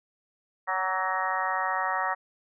harmonic tone with a mistuned harmonic, 187.1 Hz, F#3, 20 cents sharp, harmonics 3 / 4 / 5 / 6 / 7 / 8 / 9 / 10, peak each -38 / -32 / -32 / -32 / -33 / -41 / -39 / -32 dBFS, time 0.67-2.15 s, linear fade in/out 20 ms, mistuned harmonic 6, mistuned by +17 cents, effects none

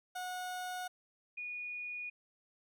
30% pulse / sine tone pair in turn, 730 / 2455 Hz, F#5 / D#7, -24 / -24 cents, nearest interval octave + major sixth, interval 2100 cents, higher second, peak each -36 / -39 dBFS, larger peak first, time 0.15-0.88 / 1.37-2.1 s, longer neither, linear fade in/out 10 ms, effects none

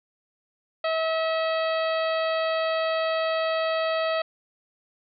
harmonic tone, 645 Hz, E5, 38 cents flat, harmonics 1 / 2 / 3 / 4 / 5 / 6 / 7, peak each -24 / -30 / -34 / -36 / -38 / -40 / -41 dBFS, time 0.84-4.22 s, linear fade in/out 5 ms, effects none

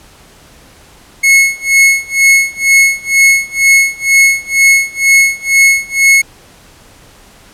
45% pulse tone with tremolo, 2183 Hz, C#7, 27 cents flat, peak -3 dBFS, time 1.23-6.22 s, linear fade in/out 10 ms, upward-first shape sine, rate 2.1 Hz, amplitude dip 95%, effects pink hiss -41 dBFS RMS until 7.53 s + low-pass 12000 Hz 12 dB/octave

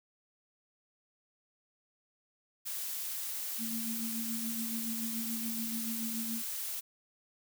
blue noise, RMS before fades -38 dBFS, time 2.65-6.81 s, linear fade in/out 20 ms
sine tone with tremolo, 227.2 Hz, A#3, 44 cents flat, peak -35 dBFS, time 3.58-6.43 s, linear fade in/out 50 ms, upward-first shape sine, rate 7 Hz, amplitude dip 45%
effects none

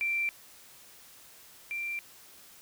sine tone pair in turn, 2352 / 2361 Hz, D7 / D7, +2 / +9 cents, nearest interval unison, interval 7 cents, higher second, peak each -27 / -32 dBFS, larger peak first, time 0.01-0.29 / 1.71-1.99 s, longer neither, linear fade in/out 0 ms, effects white hiss -54 dBFS RMS until 2.61 s

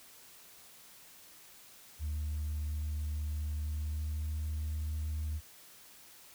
sine tone with pitch glide, 75.5 to 76.78 Hz, D2 to D#2, +48 to -22 cents, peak -31 dBFS, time 1.99-5.41 s, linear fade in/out 50 ms, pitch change +30 cents, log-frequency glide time 3.54-4.37 s, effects tanh soft clip ceiling -31 dBFS + white hiss -56 dBFS RMS until 6.34 s

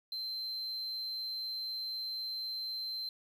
triangle tone, 4108 Hz, C8, 33 cents flat, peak -35 dBFS, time 0.12-3.09 s, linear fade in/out 2 ms, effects 11-bit

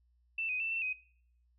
sine tone with pitch steps, 2666 / 2504 / 2665 / 2687 / 2516 Hz, E7 / D#7 / E7 / E7 / D#7, +19 / +10 / +18 / +33 / +19 cents, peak -32 dBFS, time 0.38-0.93 s, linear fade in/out 5 ms, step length 110 ms, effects noise-tail reverb RT60 0.6 s tail -22 dB re dry + added 60 Hz sine -67 dBFS peak until 1.58 s

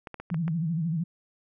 clicks, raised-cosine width 0.5 ms, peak -23 dBFS, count 6, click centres 0.072 / 0.143 / 0.2 / 0.302 / 0.344 / 0.48 s
sine tone with vibrato, 164.3 Hz, E3, 5 cents flat, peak -25 dBFS, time 0.31-1.04 s, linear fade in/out 10 ms, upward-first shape sine, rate 13 Hz, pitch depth 120 cents each way
effects none

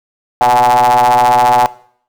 square ring-modulated tone, 60.9 Hz, B1, 24 cents flat, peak -5 dBFS, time 0.41-1.66 s, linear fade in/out 0 ms, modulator 799 Hz, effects noise-tail reverb RT60 0.6 s tail -20 dB re dry

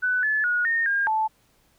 sine tone with pitch steps, 1496 / 1727 / 1450 / 1837 / 1614 / 874 Hz, F#6 / A6 / F#6 / A#6 / G#6 / A5, +19 / -33 / -35 / -26 / -50 / -12 cents, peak -20 dBFS, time 0.02-1.28 s, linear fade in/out 20 ms, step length 210 ms, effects pink hiss -63 dBFS RMS until 1.78 s

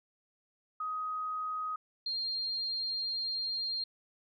sine tone pair in turn, 1256 / 4203 Hz, D#6 / C8, +16 / +7 cents, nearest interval octave + major sixth, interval 2091 cents, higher second, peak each -33 / -32 dBFS, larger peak second, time 0.8-1.76 / 2.06-3.84 s, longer second, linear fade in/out 5 ms, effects none

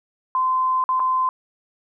sine tone with dropouts, 1032 Hz, C6, 24 cents flat, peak -17 dBFS, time 0.35-1.29 s, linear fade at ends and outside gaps 1 ms, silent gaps 0.84-0.89 / 0.996-1.001 s, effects none

